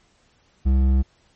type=tone with hard clipping; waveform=sine; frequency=66 Hz; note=C2; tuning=16 cents sharp; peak=-16 dBFS; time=0.65-1.03 s; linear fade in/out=20 ms; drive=8 dB; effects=pink hiss -61 dBFS RMS until 1.35 s + MP3 32 kbps

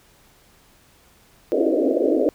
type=band-pass noise; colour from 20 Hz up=pink; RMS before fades=-19 dBFS; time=1.52-2.29 s; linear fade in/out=0 ms; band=260 to 640 Hz; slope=96 dB/octave; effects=pink hiss -55 dBFS RMS until 2.34 s

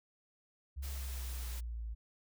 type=linear sweep; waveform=sine; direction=down; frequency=69 to 54.8 Hz; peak=-38 dBFS; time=0.76-1.95 s; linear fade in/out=20 ms
type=noise; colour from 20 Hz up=white; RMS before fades=-49 dBFS; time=0.82-1.61 s; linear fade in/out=20 ms
effects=none

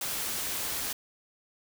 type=noise; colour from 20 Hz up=white; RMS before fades=-33 dBFS; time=0.01-0.93 s; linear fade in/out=5 ms; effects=none

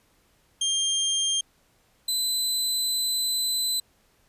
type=tone pair in turn; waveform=25% pulse; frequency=3195 / 4025 Hz; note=G7 / B7; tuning=+32 / +32 cents; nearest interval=major third; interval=400 cents; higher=second; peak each=-19 dBFS; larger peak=neither; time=0.61-1.41 / 2.08-3.8 s; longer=second; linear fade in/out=5 ms; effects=pink hiss -64 dBFS RMS until 4.28 s + resampled to 32000 Hz

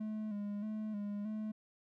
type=tone with vibrato; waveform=triangle; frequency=210 Hz; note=G#3; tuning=19 cents sharp; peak=-35 dBFS; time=0-1.52 s; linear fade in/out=10 ms; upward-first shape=square; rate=1.6 Hz; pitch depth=43 cents each way; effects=none

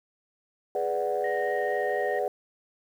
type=chord; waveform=sine; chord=G# half-diminished seventh; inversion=none; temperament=equal; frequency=415.3 / 493.9 / 587.3 / 740 Hz; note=G#4 / B4 / D5 / F#5; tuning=0 / 0 / 0 / 0 cents; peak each=-30 dBFS; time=0.75-2.28 s; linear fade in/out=2 ms
type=tone with vibrato; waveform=sine; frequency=1862 Hz; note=A#6; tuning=2 cents flat; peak=-33 dBFS; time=1.24-2.19 s; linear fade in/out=2 ms; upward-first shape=sine; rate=4.4 Hz; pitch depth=9 cents each way
effects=tanh soft clip ceiling -17 dBFS + 9-bit

